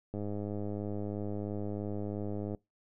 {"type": "click train", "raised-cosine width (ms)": 2, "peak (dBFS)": -25, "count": 249, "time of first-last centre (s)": [0.14, 2.548], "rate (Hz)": 103, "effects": ["noise-tail reverb RT60 0.2 s tail -24 dB re dry"]}